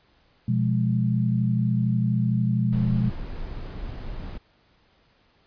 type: chord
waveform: sine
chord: F diminished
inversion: second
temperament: equal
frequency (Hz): 123.47 / 174.61 / 207.7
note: Cb3 / F3 / Ab3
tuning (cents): 0 / 0 / 0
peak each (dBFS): -22 / -27 / -25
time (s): 0.48-3.1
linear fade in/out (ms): 5
type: noise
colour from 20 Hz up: brown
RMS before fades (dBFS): -33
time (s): 2.72-4.38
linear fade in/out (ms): 10
effects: pink hiss -62 dBFS RMS until 5.46 s + resampled to 11025 Hz